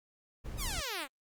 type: noise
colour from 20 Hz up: brown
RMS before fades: -39 dBFS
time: 0.44-0.82 s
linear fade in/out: 20 ms
type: exponential sweep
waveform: 5% pulse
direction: down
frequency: 1318.5 to 255.9 Hz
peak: -24 dBFS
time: 0.57-1.08 s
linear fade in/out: 50 ms
effects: Opus 48 kbps